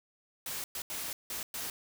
white noise bursts at uneven times, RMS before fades -38 dBFS, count 5, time 0.46-0.64 / 0.75-0.82 / 0.9-1.13 / 1.3-1.43 / 1.54-1.7 s, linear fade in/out 2 ms, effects none

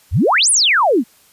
sine exponential two-way sweep, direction up then down, 63.4 to 10548 to 204.2 Hz, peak -10 dBFS, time 0.11-1.04 s, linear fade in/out 50 ms, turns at 0.5 s, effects white hiss -51 dBFS RMS until 1.32 s + resampled to 32000 Hz

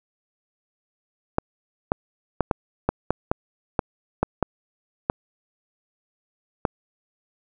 clicks, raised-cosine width 1 ms, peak -5 dBFS, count 12, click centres 1.384 / 1.919 / 2.407 / 2.512 / 2.89 / 3.106 / 3.315 / 3.792 / 4.23 / 4.427 / 5.099 / 6.652 s, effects none

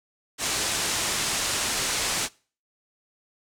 white low-pass noise, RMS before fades -27 dBFS, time 0.38-2.29 s, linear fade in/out 50 ms, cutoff 8900 Hz, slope 24 dB/octave, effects noise-tail reverb RT60 0.4 s tail -23 dB re dry

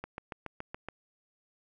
click train, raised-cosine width 0.5 ms, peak -23 dBFS, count 7, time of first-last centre 0.04-0.886 s, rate 7.09 Hz, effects none

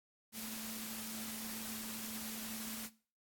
sine tone in noise, 221 Hz, A3, 8 cents sharp, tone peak -48 dBFS, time 0.32-2.9 s, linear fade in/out 50 ms, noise white, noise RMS -45 dBFS, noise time 0.32-2.9 s, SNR -6 dB, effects noise-tail reverb RT60 0.4 s tail -19 dB re dry + AAC 64 kbps

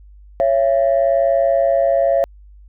sine tone pair together, 553 / 673.8 Hz, C#5 / E5, -4 / +38 cents, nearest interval minor third, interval 342 cents, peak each -14 dBFS, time 0.4-2.24 s, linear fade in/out 0 ms, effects tanh soft clip ceiling -7 dBFS + added 50 Hz sine -40 dBFS peak until 2.68 s

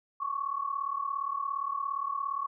sine tone pair together, 1095 / 1132.3 Hz, C#6 / C#6, -22 / +36 cents, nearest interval minor second, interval 58 cents, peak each -33 / -33 dBFS, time 0.2-2.47 s, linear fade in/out 10 ms, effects none

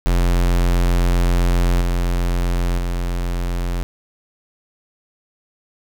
square tone with level steps, 43.83 Hz, F1, 7 cents sharp, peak -14 / -17 / -20 dBFS, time 0.06-3.83 s, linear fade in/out 0 ms, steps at 1.81 / 2.78 s, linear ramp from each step 5 ms, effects none

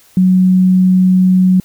sine tone, 185 Hz, F#3, in tune, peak -6 dBFS, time 0.17-1.6 s, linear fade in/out 2 ms, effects white hiss -47 dBFS RMS until 1.64 s

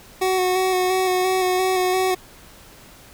25% pulse tone with vibrato, 370.7 Hz, F#4, 3 cents sharp, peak -14 dBFS, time 0.21-2.15 s, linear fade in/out 10 ms, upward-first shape square, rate 2.9 Hz, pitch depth 18 cents each way, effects pink hiss -46 dBFS RMS until 3.13 s

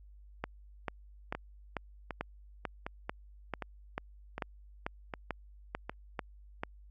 two click trains, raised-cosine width 0.5 ms, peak -22 / -19 dBFS, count 7 / 15, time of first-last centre 1.35-5.895 / 0.44-6.635 s, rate 1.32 / 2.26 Hz, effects added 50 Hz sine -52 dBFS peak until 6.9 s + Opus 48 kbps

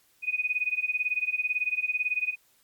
sine tone with tremolo, 2489 Hz, D#7, in tune, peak -22 dBFS, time 0.22-2.36 s, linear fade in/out 50 ms, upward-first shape sine, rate 18 Hz, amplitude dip 90%, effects white hiss -65 dBFS RMS until 2.63 s + Opus 48 kbps

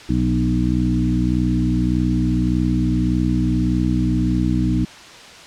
harmonic tone with a mistuned harmonic, 61.74 Hz, B1, in tune, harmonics 1 / 2 / 3 / 4 / 5, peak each -22 / -22 / -22 / -22 / -22 dBFS, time 0.09-4.85 s, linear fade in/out 5 ms, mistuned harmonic 3, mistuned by -15 cents, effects white hiss -39 dBFS RMS until 5.46 s + low-pass 5000 Hz 12 dB/octave

